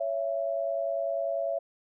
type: tone pair together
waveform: sine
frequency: 557.9 / 668 Hz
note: C#5 / E5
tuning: +11 / +23 cents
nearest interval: minor third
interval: 312 cents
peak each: -31 / -29 dBFS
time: 0-1.59 s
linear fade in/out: 10 ms
effects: none